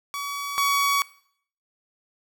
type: tone pair in turn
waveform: sawtooth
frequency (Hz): 1135 / 1127.8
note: C#6 / C#6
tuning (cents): +41 / +30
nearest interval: unison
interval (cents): 11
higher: first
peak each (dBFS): -25 / -16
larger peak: second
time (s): 0.14-0.58 / 0.58-1.02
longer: neither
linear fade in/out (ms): 0
effects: noise-tail reverb RT60 0.6 s tail -20 dB re dry